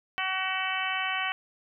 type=harmonic tone; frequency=377.6 Hz; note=F#4; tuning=35 cents sharp; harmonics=2 / 3 / 4 / 5 / 6 / 7 / 8; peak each=-35 / -35 / -35 / -35 / -35 / -35 / -35 dBFS; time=0.18-1.32 s; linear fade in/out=0 ms; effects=none